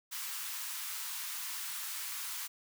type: high-pass noise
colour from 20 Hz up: white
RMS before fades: -40 dBFS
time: 0.11-2.48 s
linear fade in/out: 20 ms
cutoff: 910 Hz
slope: 48 dB/octave
effects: none